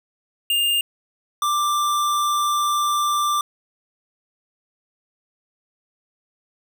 square tone pair in turn, 2809 / 1181 Hz, F7 / D6, +9 / +9 cents, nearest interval octave + minor third, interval 1500 cents, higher first, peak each -18 / -19 dBFS, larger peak first, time 0.5-0.81 / 1.42-3.41 s, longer second, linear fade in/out 2 ms, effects none

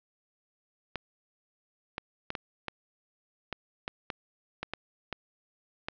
clicks, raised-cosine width 0.3 ms, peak -17 dBFS, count 12, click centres 0.957 / 1.981 / 2.304 / 2.352 / 2.683 / 3.527 / 3.879 / 4.102 / 4.63 / 4.736 / 5.127 / 5.885 s, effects low-pass 5000 Hz 12 dB/octave

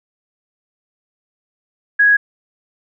sine tone, 1661.2 Hz, G#6, in tune, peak -8 dBFS, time 1.99-2.17 s, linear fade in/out 10 ms, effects none

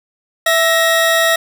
30% pulse tone pair together, 660.9 / 1884 Hz, E5 / A#6, +4 / +18 cents, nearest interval octave + tritone, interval 1814 cents, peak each -11 dBFS, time 0.46-1.36 s, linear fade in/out 5 ms, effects none

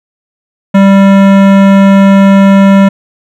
sine tone with hard clipping, 196 Hz, G3, in tune, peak -3 dBFS, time 0.74-2.89 s, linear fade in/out 10 ms, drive 18 dB, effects none

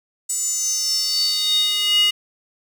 square tone with high-pass filter sweep, 412.6 Hz, G#4, 11 cents flat, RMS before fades -20 dBFS, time 0.29-2.11 s, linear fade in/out 10 ms, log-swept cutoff 7800 to 2700 Hz, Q 9, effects none

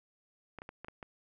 clicks, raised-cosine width 0.5 ms, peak -29 dBFS, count 6, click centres 0.587 / 0.619 / 0.691 / 0.846 / 0.884 / 1.028 s, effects none

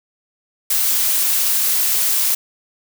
blue noise, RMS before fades -17 dBFS, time 0.7-2.35 s, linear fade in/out 5 ms, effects none

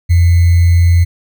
sine tone with sample-and-hold, 86 Hz, F2, 26 cents flat, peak -5 dBFS, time 0.09-1.05 s, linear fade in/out 20 ms, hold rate 2100 Hz, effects none

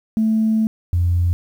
sine tone pair in turn, 220 / 87.31 Hz, A3 / F2, 0 / 0 cents, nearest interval octave + major third, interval 1600 cents, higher first, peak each -13 dBFS, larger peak neither, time 0.17-0.67 / 0.93-1.33 s, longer first, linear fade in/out 0 ms, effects tanh soft clip ceiling -9 dBFS + 8-bit

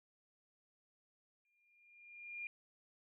sine tone with exponential growth, 2409 Hz, D7, 43 cents sharp, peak -40 dBFS, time 1.45-2.47 s, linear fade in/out 1 ms, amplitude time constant 220 ms, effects none

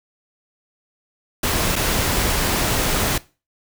pink noise with dropouts, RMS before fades -20 dBFS, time 1.43-3.18 s, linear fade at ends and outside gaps 5 ms, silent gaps 1.757-1.761 s, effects noise-tail reverb RT60 0.3 s tail -19 dB re dry

